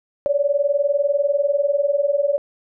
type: tone pair together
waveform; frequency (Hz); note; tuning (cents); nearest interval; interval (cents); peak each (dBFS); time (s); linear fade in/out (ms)
sine; 560 / 580.1; C#5 / D5; +18 / -21; minor second; 61; -19; 0.26-2.38; 0
effects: none